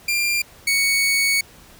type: tone pair in turn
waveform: sawtooth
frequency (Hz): 2388 / 2226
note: D7 / C#7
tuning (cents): +28 / +7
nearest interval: minor second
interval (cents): 121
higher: first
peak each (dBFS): -15 / -13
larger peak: second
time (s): 0.08-0.42 / 0.67-1.41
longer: second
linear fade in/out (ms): 5
effects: pink hiss -47 dBFS RMS until 1.79 s